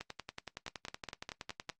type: two click trains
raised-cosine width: 0.2 ms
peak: -23 / -22 dBFS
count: 19 / 6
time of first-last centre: 0.01-1.692 / 0.68-1.698 s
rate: 10.7 / 4.91 Hz
effects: noise-tail reverb RT60 0.1 s tail -17 dB re dry + Opus 32 kbps